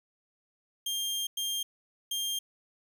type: tone bursts at uneven times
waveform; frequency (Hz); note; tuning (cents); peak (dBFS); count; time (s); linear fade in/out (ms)
sawtooth; 3200; G7; +35; -27; 3; 0.86-1.27 / 1.37-1.63 / 2.11-2.39; 5
effects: none